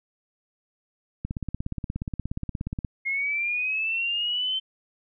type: click train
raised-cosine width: 5 ms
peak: -17 dBFS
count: 28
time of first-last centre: 1.25-2.848 s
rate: 16.9 Hz
type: linear sweep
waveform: sine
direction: up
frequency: 2138 to 3099 Hz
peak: -24 dBFS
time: 3.05-4.6 s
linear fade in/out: 20 ms
effects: none